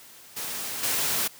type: noise with level steps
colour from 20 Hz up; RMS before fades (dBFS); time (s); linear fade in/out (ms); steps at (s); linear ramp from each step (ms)
white; -33 / -26; 0.36-1.28; 10; 0.83; 5
effects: white hiss -49 dBFS RMS until 1.39 s + high-pass 80 Hz 12 dB/octave